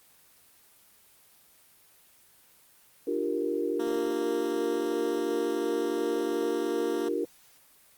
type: chord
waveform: sine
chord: G minor seventh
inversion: second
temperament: equal with one note detuned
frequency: 298.3 / 349.2 / 392 / 466.2 Hz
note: D4 / F4 / G4 / Bb4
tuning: +27 / 0 / 0 / 0 cents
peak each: -33 / -32 / -33 / -31 dBFS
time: 3.07-7.25 s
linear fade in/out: 5 ms
type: tone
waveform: 10% pulse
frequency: 231.7 Hz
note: A#3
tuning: 10 cents flat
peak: -28 dBFS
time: 3.79-7.09 s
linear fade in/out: 10 ms
effects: white hiss -59 dBFS RMS until 7.97 s + Opus 24 kbps